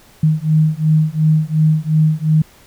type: beating tone pair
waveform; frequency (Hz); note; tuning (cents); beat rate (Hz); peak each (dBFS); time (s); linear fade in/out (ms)
sine; 154.5 / 157.3; D#3 / D#3; -12 / +19; 2.8; -14; 0.23-2.42; 5
effects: pink hiss -47 dBFS RMS until 2.66 s